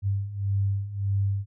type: beating tone pair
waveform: sine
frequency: 98 / 99.7 Hz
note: G2 / G2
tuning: 0 / +30 cents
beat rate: 1.7 Hz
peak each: -29 / -25 dBFS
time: 0.02-1.46 s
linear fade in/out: 50 ms
effects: none